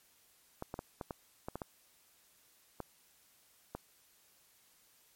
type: clicks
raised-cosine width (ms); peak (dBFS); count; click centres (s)
1; -25; 10; 0.624 / 0.741 / 0.791 / 1.012 / 1.108 / 1.485 / 1.556 / 1.618 / 2.803 / 3.75
effects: white hiss -67 dBFS RMS until 5.15 s + MP3 64 kbps